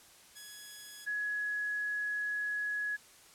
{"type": "tone pair in turn", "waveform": ["5% pulse", "sine"], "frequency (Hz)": [1681, 1681], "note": ["G#6", "G#6"], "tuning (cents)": [20, 20], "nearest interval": "unison", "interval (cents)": 0, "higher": "neither", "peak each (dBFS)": [-35, -32], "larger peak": "second", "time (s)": [[0.35, 1.06], [1.06, 2.97]], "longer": "second", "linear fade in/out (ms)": 20, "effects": ["white hiss -58 dBFS RMS until 3.34 s", "low-pass 11000 Hz 12 dB/octave"]}